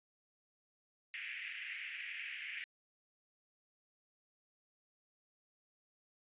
white band-pass noise, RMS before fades -45 dBFS, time 1.14-2.64 s, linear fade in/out 0 ms, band 1800 to 2700 Hz, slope 48 dB/octave, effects resampled to 8000 Hz

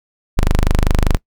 sawtooth tone, 25.1 Hz, G0, 42 cents sharp, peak -7 dBFS, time 0.37-1.17 s, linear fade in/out 0 ms, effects noise-tail reverb RT60 0.1 s tail -21 dB re dry

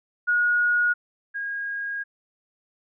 sine tone pair in turn, 1446 / 1633 Hz, F#6 / G#6, -40 / -30 cents, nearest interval major second, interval 210 cents, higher second, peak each -18 / -27 dBFS, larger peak first, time 0.27-0.94 / 1.34-2.04 s, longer second, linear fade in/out 20 ms, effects none

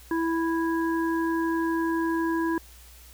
harmonic tone, 329.6 Hz, E4, in tune, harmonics 1 / 3 / 5, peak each -24 / -31 / -34 dBFS, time 0.11-2.58 s, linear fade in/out 2 ms, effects added 60 Hz sine -49 dBFS peak until 3.13 s + white hiss -52 dBFS RMS until 3.13 s

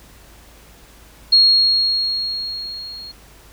sine tone with level ramp, 4289 Hz, C8, 42 cents sharp, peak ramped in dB -7 to -32 dBFS, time 1.32-3.12 s, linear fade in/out 10 ms, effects added 53 Hz sine -47 dBFS peak until 3.52 s + pink hiss -47 dBFS RMS until 3.52 s

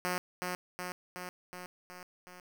5% pulse tone with echo, 180 Hz, F#3, 47 cents flat, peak -20 dBFS, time 0.05-0.18 s, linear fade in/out 0 ms, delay 370 ms, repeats 6, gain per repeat -3 dB, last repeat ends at 2.4 s, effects 10-bit

